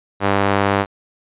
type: tone with band-pass filter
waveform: sawtooth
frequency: 99.5 Hz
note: G2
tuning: 26 cents sharp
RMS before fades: -17 dBFS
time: 0.2-0.86 s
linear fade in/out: 50 ms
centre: 1000 Hz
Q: 0.64
effects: resampled to 8000 Hz